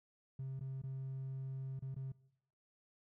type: tone with dropouts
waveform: triangle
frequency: 133.3 Hz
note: C3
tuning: 33 cents sharp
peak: -37 dBFS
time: 0.39-2.12 s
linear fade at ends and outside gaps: 5 ms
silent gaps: 0.595-0.608 / 0.818-0.836 / 1.793-1.822 / 1.945-1.963 s
effects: noise-tail reverb RT60 0.8 s tail -23 dB re dry + tanh soft clip ceiling -36 dBFS